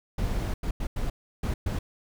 brown noise bursts at uneven times, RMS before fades -28 dBFS, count 6, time 0.18-0.54 / 0.63-0.71 / 0.8-0.87 / 0.96-1.1 / 1.43-1.54 / 1.66-1.79 s, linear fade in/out 5 ms, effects none

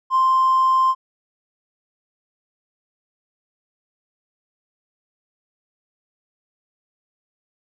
sine tone with hard clipping, 1046.5 Hz, C6, in tune, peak -14 dBFS, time 0.1-0.95 s, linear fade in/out 50 ms, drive 1 dB, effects none

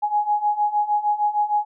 sine beating tone pair, 830.6 / 837.1 Hz, G#5 / G#5, 0 / +13 cents, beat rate 6.5 Hz, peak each -23 / -20 dBFS, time 0.02-1.65 s, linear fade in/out 20 ms, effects none

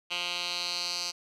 10% pulse tone with band-pass filter sweep, 175.8 Hz, F3, 12 cents sharp, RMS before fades -33 dBFS, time 0.1-1.12 s, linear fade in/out 20 ms, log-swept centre 3200 to 5000 Hz, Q 3.6, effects none

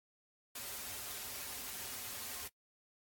white noise with comb filter, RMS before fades -44 dBFS, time 0.55-2.48 s, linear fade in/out 5 ms, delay 6.1 ms, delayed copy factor -0.7, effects noise-tail reverb RT60 0.1 s tail -21 dB re dry + AAC 64 kbps

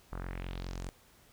sawtooth tone with low-pass filter sweep, 44.85 Hz, F1, 47 cents sharp, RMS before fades -40 dBFS, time 0.12-0.89 s, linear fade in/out 0 ms, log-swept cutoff 1200 to 8800 Hz, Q 2.6, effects pink hiss -62 dBFS RMS until 1.32 s

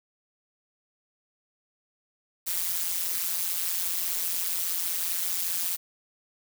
blue noise with amplitude modulation, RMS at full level -25 dBFS, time 2.46-5.77 s, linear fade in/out 20 ms, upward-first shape sine, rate 175 Hz, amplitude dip 95%, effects none

